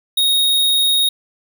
square tone, 3746 Hz, A#7, 8 cents sharp, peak -13 dBFS, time 0.17-1.09 s, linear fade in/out 5 ms, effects none

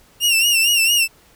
sawtooth tone with vibrato, 2769 Hz, F7, 15 cents flat, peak -10 dBFS, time 0.2-1.08 s, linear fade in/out 50 ms, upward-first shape sine, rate 4.4 Hz, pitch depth 80 cents each way, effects pink hiss -52 dBFS RMS until 1.35 s

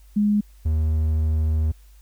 sine / triangle tone pair in turn, 207.7 / 78.3 Hz, G#3 / D#2, 0 / +11 cents, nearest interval octave + perfect fourth, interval 1689 cents, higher first, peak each -16 dBFS, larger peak neither, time 0.16-0.41 / 0.65-1.72 s, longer second, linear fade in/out 10 ms, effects added 50 Hz sine -46 dBFS peak until 2.01 s + white hiss -60 dBFS RMS until 2.01 s

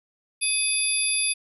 sine tone cluster, 2537 / 3526 / 4810 / 10980 Hz, D#7 / A7 / D8 / F9, +33 / +3 / +41 / -31 cents, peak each -27 / -31 / -29 / -24 dBFS, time 0.41-1.34 s, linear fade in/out 20 ms, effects none

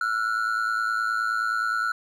triangle ring-modulated tone, 1400 Hz, F6, 4 cents sharp, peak -18 dBFS, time 0.01-1.92 s, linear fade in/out 2 ms, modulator 54.8 Hz, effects none

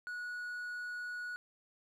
triangle tone, 1462 Hz, F#6, 21 cents flat, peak -37 dBFS, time 0.07-1.36 s, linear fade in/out 0 ms, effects none

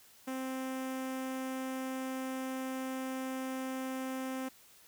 sawtooth tone with notch filter, 261.6 Hz, C4, in tune, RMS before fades -38 dBFS, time 0.27-4.49 s, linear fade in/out 10 ms, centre 4200 Hz, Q 1.6, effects white hiss -60 dBFS RMS until 4.87 s

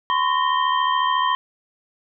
sine tone cluster, 1013 / 1087 / 1848 / 3142 Hz, B5 / C#6 / A#6 / G7, +44 / -34 / -16 / +3 cents, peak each -19 / -23 / -28 / -28 dBFS, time 0.1-1.35 s, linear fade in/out 0 ms, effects none

